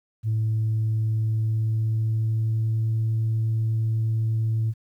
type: tone with pitch glide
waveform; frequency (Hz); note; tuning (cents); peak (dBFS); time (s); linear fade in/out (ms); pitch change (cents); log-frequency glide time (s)
sine; 110 to 111.47; A2 to A2; 0 to +23; -19; 0.23-4.74; 50; +23; 1.08-2.98
effects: tanh soft clip ceiling -18 dBFS + 10-bit